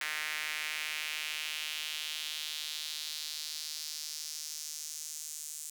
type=tone with high-pass filter sweep; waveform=sawtooth; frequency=153.1 Hz; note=D#3; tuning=28 cents flat; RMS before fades=-39 dBFS; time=0.01-5.7 s; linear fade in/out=2 ms; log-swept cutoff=1900 to 7500 Hz; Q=2.3; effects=none